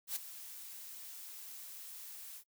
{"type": "noise with ADSR envelope", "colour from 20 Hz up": "blue", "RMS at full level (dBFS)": -36, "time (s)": [0.07, 2.44], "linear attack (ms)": 88, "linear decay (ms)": 15, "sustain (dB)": -13, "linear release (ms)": 75, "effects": ["noise-tail reverb RT60 0.1 s tail -23 dB re dry"]}